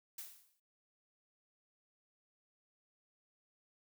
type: noise with exponential decay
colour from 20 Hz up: blue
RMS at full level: -44 dBFS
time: 0.18-0.6 s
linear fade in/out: 5 ms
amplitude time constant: 91 ms
effects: noise-tail reverb RT60 0.1 s tail -20 dB re dry